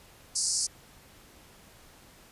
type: band-pass noise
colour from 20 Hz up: pink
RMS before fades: -29 dBFS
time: 0.35-0.67 s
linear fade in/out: 10 ms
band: 4600 to 9900 Hz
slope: 96 dB/octave
effects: pink hiss -55 dBFS RMS until 2.31 s + resampled to 32000 Hz